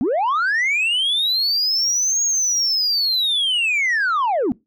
sine linear two-way sweep, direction up then down, 214.2 to 6645 to 214.2 Hz, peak -14 dBFS, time 0.01-4.52 s, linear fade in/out 0 ms, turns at 2.23 s, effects noise-tail reverb RT60 0.2 s tail -22 dB re dry + tanh soft clip ceiling -15 dBFS

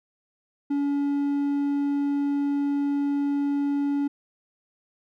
triangle tone, 284 Hz, C#4, 42 cents sharp, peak -20 dBFS, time 0.7-4.08 s, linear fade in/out 10 ms, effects none

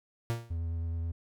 45% pulse tone with exponential decay, 116.54 Hz, A#2, in tune, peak -26 dBFS, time 0.3-0.57 s, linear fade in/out 0 ms, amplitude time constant 58 ms
triangle tone with vibrato, 83.1 Hz, E2, 15 cents sharp, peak -29 dBFS, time 0.5-1.12 s, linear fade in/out 10 ms, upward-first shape triangle, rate 9.4 Hz, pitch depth 20 cents each way
effects none

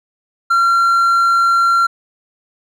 triangle tone, 1371 Hz, F6, 32 cents flat, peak -8 dBFS, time 0.5-1.87 s, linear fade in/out 10 ms, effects none

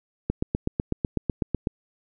click train, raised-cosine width 3 ms, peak -10 dBFS, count 12, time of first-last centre 0.3-1.672 s, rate 8.02 Hz, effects none

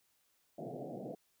white band-pass noise, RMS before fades -44 dBFS, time 0.58-1.15 s, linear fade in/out 5 ms, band 120 to 730 Hz, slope 96 dB/octave, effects white hiss -75 dBFS RMS until 1.4 s

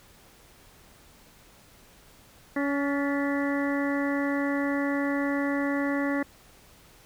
harmonic tone with a mistuned harmonic, 281.7 Hz, C#4, 28 cents sharp, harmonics 1 / 2 / 3 / 4 / 5 / 6 / 7, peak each -26 / -32 / -39 / -38 / -40 / -36 / -36 dBFS, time 2.56-6.23 s, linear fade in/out 5 ms, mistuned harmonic 6, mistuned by +48 cents, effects pink hiss -55 dBFS RMS until 7.05 s

